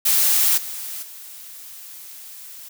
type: noise with level steps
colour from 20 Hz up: blue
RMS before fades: -17 / -31 / -39 dBFS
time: 0.05-2.69 s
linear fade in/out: 10 ms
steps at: 0.57 / 1.02 s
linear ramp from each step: 10 ms
effects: none

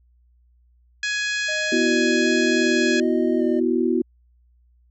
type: harmonic tone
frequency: 836 Hz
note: G#5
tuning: 11 cents sharp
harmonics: 2 / 3 / 4 / 5 / 6 / 7 / 8 / 9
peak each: -24 / -29 / -32 / -33 / -36 / -39 / -37 / -40 dBFS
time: 1.03-3 s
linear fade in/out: 2 ms
type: tone with vibrato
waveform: triangle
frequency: 612 Hz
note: D#5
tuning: 29 cents flat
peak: -27 dBFS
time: 1.48-3.6 s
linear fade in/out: 10 ms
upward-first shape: square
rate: 1.3 Hz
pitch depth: 22 cents each way
type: chord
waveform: sine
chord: B suspended fourth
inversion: none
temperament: just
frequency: 246.9 / 329.3 / 370.4 Hz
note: B3 / E4 / F#4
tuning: 0 / -2 / +2 cents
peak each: -22 dBFS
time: 1.72-4.02 s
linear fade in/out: 5 ms
effects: added 60 Hz sine -55 dBFS peak until 4.9 s

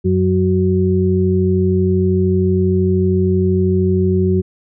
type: harmonic tone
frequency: 92.9 Hz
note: F#2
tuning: 7 cents sharp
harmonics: 1 / 2 / 4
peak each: -16 / -16 / -16 dBFS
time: 0.04-4.42 s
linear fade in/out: 20 ms
effects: none

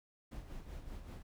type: noise with tremolo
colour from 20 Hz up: brown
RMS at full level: -45 dBFS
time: 0.31-1.23 s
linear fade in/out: 10 ms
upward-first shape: sine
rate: 5.2 Hz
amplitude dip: 55%
effects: none

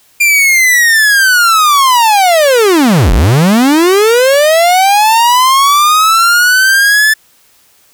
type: linear two-way sweep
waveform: 45% pulse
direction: down then up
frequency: 2398 to 37.91 to 1754 Hz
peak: -5 dBFS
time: 0.2-7.14 s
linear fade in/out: 10 ms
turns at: 3.12 s
effects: white hiss -48 dBFS RMS until 7.93 s

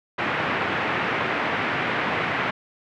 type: band-pass noise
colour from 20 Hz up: white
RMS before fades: -25 dBFS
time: 0.18-2.51 s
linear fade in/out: 10 ms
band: 100 to 2300 Hz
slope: 24 dB/octave
effects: none

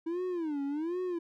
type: tone with vibrato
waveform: triangle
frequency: 320 Hz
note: D#4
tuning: 49 cents sharp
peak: -29 dBFS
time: 0.06-1.19 s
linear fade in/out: 10 ms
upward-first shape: sine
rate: 1.3 Hz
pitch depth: 240 cents each way
effects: none

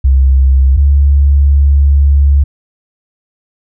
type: tone pair in turn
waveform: sine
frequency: 66.5 / 70.45 Hz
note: C2 / C#2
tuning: +29 / +29 cents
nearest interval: minor second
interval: 100 cents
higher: second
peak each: -4 dBFS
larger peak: neither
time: 0.04-0.77 / 0.77-2.44 s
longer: second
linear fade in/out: 10 ms
effects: none

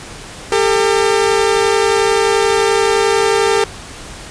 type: tone pair together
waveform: sawtooth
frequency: 399.4 / 450.8 Hz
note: G4 / A4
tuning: +32 / +42 cents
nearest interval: major second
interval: 210 cents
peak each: -10 dBFS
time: 0.52-3.64 s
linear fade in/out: 2 ms
effects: pink hiss -32 dBFS RMS until 4.3 s + resampled to 22050 Hz

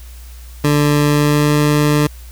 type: tone with pitch glide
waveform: 20% pulse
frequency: 147 to 148.45 Hz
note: D3 to D3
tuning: +2 to +19 cents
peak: -6 dBFS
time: 0.64-2.07 s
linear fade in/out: 5 ms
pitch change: +17 cents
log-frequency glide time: 1.06-1.54 s
effects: added 60 Hz sine -32 dBFS peak until 2.31 s + white hiss -44 dBFS RMS until 2.31 s

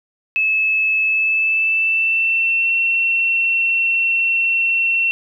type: tone with pitch glide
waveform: sine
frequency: 2600 to 2712 Hz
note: E7 to E7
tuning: -24 to +49 cents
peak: -14 dBFS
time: 0.36-5.11 s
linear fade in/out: 0 ms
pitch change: +73 cents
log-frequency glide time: 1.05-2.74 s
effects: 9-bit

